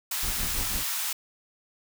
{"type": "high-pass noise", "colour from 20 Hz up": "white", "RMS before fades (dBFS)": -30, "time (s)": [0.11, 1.13], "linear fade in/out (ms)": 5, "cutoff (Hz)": 820, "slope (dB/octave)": 24}
{"type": "noise with tremolo", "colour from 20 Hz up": "brown", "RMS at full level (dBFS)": -32, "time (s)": [0.23, 0.84], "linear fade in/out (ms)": 2, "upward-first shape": "sine", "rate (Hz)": 6.1, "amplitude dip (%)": 65}
{"effects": []}